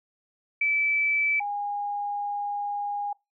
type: tone pair in turn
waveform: sine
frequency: 2312 / 817.4 Hz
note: D7 / G#5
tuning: -28 / -28 cents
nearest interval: octave + tritone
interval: 1800 cents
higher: first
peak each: -21 / -27 dBFS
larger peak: first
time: 0.61-1.4 / 1.4-3.13 s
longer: second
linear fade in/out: 5 ms
effects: noise-tail reverb RT60 0.2 s tail -23 dB re dry